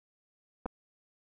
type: clicks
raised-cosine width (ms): 1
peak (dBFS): -22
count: 2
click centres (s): 0.658 / 0.662
effects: none